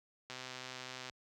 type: click train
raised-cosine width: 0.2 ms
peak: -27 dBFS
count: 103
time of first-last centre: 0.3-1.097 s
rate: 128 Hz
effects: high-pass 60 Hz 12 dB/octave